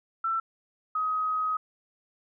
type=tone pair in turn; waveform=sine; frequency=1337 / 1262 Hz; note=E6 / D#6; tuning=+24 / +24 cents; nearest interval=minor second; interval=100 cents; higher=first; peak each=-25 dBFS; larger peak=neither; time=0.24-0.4 / 0.95-1.57 s; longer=second; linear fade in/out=5 ms; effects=none